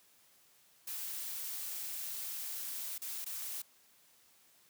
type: noise with dropouts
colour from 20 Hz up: blue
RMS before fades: -41 dBFS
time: 0.87-3.62 s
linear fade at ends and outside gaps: 5 ms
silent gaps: 2.981-3.017 / 3.246-3.261 s
effects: white hiss -66 dBFS RMS until 4.69 s + high-pass 80 Hz 12 dB/octave